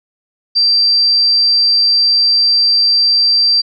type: tone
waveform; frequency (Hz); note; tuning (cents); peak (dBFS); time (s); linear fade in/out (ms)
sine; 4699; D8; 0; -8; 0.55-3.62; 20
effects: none